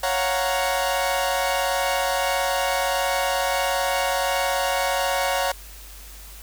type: chord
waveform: sawtooth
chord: Gb major seventh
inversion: second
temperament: equal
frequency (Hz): 554.4 / 698.5 / 740 / 932.3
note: Db5 / F5 / Gb5 / Bb5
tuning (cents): 0 / 0 / 0 / 0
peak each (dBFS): -21 / -26 / -22 / -24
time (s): 0.03-5.52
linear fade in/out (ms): 5
effects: added 50 Hz sine -41 dBFS peak until 6.42 s + white hiss -44 dBFS RMS until 6.42 s